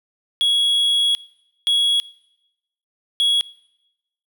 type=tone bursts at uneven times; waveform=triangle; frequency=3336 Hz; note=G#7; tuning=7 cents sharp; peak=-13 dBFS; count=3; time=0.41-1.15 / 1.67-2 / 3.2-3.41 s; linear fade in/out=0 ms; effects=noise-tail reverb RT60 0.9 s tail -22 dB re dry